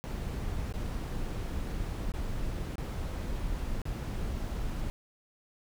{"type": "noise with dropouts", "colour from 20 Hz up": "brown", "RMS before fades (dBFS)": -34, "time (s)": [0.04, 4.9], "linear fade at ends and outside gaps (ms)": 0, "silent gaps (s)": [[0.725, 0.739], [2.119, 2.138], [2.756, 2.782], [3.817, 3.854]], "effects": []}